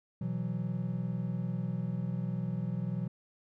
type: chord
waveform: triangle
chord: B suspended fourth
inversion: none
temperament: equal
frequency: 123.47 / 164.81 / 185 Hz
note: B2 / E3 / F#3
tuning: 0 / 0 / 0 cents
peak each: -34 dBFS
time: 0.21-3.08 s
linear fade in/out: 5 ms
effects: none